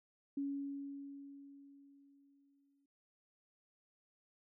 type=tone with exponential decay; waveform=sine; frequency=279.6 Hz; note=C#4; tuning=15 cents sharp; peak=-35 dBFS; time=0.37-2.86 s; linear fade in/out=5 ms; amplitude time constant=540 ms; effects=none